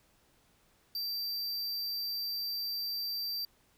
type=tone; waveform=square; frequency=4686 Hz; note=D8; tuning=5 cents flat; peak=-34 dBFS; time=0.95-3.45 s; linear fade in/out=2 ms; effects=pink hiss -68 dBFS RMS until 3.77 s